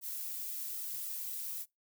violet noise with flanger, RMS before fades -40 dBFS, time 0.01-1.66 s, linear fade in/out 50 ms, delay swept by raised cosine 1.5 to 3.1 ms, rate 3.8 Hz, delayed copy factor +0.8, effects noise-tail reverb RT60 0.2 s tail -25 dB re dry

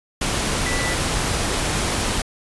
sine tone in noise, 1975.5 Hz, B6, in tune, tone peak -26 dBFS, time 0.66-0.94 s, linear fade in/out 5 ms, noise pink, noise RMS -22 dBFS, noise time 0.21-2.22 s, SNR -7 dB, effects resampled to 24000 Hz

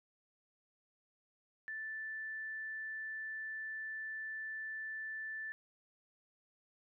sine tone, 1760 Hz, A6, in tune, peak -40 dBFS, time 1.68-5.52 s, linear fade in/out 0 ms, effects none

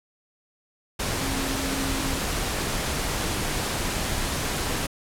sine tone in noise, 270 Hz, C#4, 45 cents flat, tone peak -30 dBFS, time 1.21-2.2 s, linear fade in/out 10 ms, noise pink, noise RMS -27 dBFS, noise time 0.99-4.87 s, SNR -6 dB, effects low-pass 12000 Hz 12 dB/octave

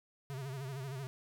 square tone with vibrato, 134.7 Hz, C#3, 49 cents flat, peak -40 dBFS, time 0.3-1.07 s, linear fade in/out 0 ms, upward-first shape sine, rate 13 Hz, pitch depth 96 cents each way, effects none

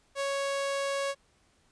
sawtooth tone, 554.4 Hz, C#5, in tune, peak -25 dBFS, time 0.15-1.15 s, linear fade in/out 50 ms, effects pink hiss -67 dBFS RMS until 1.71 s + resampled to 22050 Hz

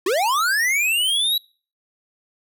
square linear sweep, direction up, 334.7 to 3937 Hz, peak -18 dBFS, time 0.06-1.38 s, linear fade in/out 5 ms, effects noise-tail reverb RT60 0.4 s tail -25 dB re dry

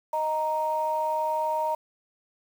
sine tone pair together, 622.3 / 932.4 Hz, D#5 / A#5, 0 / 0 cents, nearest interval perfect fifth, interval 700 cents, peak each -28 / -25 dBFS, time 0.13-1.75 s, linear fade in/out 5 ms, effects tanh soft clip ceiling -16 dBFS + 8-bit

